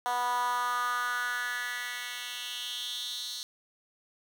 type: tone with high-pass filter sweep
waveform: 10% pulse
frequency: 244.9 Hz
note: B3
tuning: 14 cents flat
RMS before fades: -33 dBFS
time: 0.06-3.43 s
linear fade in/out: 0 ms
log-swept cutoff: 820 to 4400 Hz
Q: 4.1
effects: none